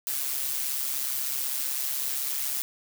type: noise with amplitude modulation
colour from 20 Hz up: blue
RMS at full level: -27 dBFS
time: 0.07-2.62 s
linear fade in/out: 0 ms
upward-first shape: sine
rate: 136 Hz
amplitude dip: 60%
effects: none